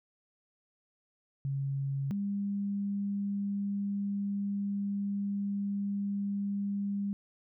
sine tone pair in turn, 137.6 / 200.7 Hz, C#3 / G3, -12 / +41 cents, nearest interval perfect fifth, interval 653 cents, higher second, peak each -30 / -30 dBFS, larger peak neither, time 1.45-2.11 / 2.11-7.13 s, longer second, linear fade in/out 0 ms, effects none

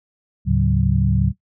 sine tone cluster, 74.6 / 108.3 / 139.7 / 186.5 Hz, D2 / A2 / C#3 / F#3, +28 / -27 / +14 / +14 cents, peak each -20 dBFS, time 0.45-1.33 s, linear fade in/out 50 ms, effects noise-tail reverb RT60 0.1 s tail -17 dB re dry

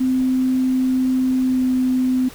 sine tone with pitch glide, 258 to 255.8 Hz, C4 to C4, -24 to -39 cents, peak -15 dBFS, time 0-2.29 s, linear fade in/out 10 ms, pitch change -15 cents, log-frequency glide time 1.41-1.64 s, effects pink hiss -40 dBFS RMS until 2.34 s

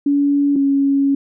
sine tone pair in turn, 284.3 / 277.3 Hz, C#4 / C#4, +44 / +1 cents, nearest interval unison, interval 43 cents, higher first, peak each -12 dBFS, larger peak neither, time 0.06-0.56 / 0.56-1.15 s, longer second, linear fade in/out 5 ms, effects none

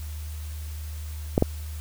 clicks, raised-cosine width 2 ms, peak -5 dBFS, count 2, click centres 1.379 / 1.424 s, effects added 76 Hz sine -32 dBFS peak until 1.8 s + white hiss -47 dBFS RMS until 1.8 s

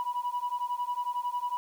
sine beating tone pair, 973 / 984 Hz, B5 / B5, -26 / -7 cents, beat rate 11 Hz, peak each -31 dBFS, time 0-1.57 s, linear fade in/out 0 ms, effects tanh soft clip ceiling -25 dBFS + 9-bit

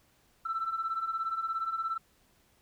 sine beating tone pair, 1318.5 / 1335.5 Hz, E6 / E6, 0 / +22 cents, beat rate 17 Hz, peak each -35 / -31 dBFS, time 0.45-1.98 s, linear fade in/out 10 ms, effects tanh soft clip ceiling -25 dBFS + pink hiss -67 dBFS RMS until 2.61 s

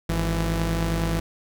sawtooth tone pair together, 52.3 / 166.4 Hz, G#1 / E3, +13 / +17 cents, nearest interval octave + minor sixth, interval 2004 cents, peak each -21 dBFS, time 0.09-1.2 s, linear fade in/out 5 ms, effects none

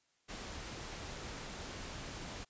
pink noise, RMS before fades -45 dBFS, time 0.28-2.45 s, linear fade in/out 20 ms, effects white hiss -75 dBFS RMS until 2.49 s + resampled to 16000 Hz

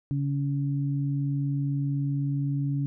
sine tone pair together, 140.6 / 281.2 Hz, C#3 / C#4, +25 / +25 cents, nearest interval octave, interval 1200 cents, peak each -25 / -32 dBFS, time 0.11-2.86 s, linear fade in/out 0 ms, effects none

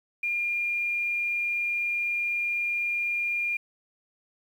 sine tone with quantisation, 2408 Hz, D7, 43 cents sharp, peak -25 dBFS, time 0.23-3.57 s, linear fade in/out 5 ms, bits 9, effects none

